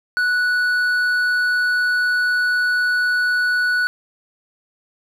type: tone with hard clipping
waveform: sine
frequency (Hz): 1476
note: F#6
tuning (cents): -5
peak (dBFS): -17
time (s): 0.17-3.87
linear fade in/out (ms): 0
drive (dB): 5
effects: none